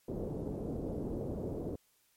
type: low-pass noise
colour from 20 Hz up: white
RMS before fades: -38 dBFS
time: 0.08-1.76 s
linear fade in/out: 5 ms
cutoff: 470 Hz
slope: 24 dB/octave
effects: white hiss -71 dBFS RMS until 2.16 s + MP3 64 kbps